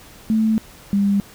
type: tone pair in turn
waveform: sine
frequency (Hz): 220 / 200.2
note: A3 / G3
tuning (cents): 0 / +37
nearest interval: major second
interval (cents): 163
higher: first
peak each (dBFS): -14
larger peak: neither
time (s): 0.3-0.58 / 0.93-1.2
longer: first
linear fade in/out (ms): 0
effects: pink hiss -44 dBFS RMS until 1.34 s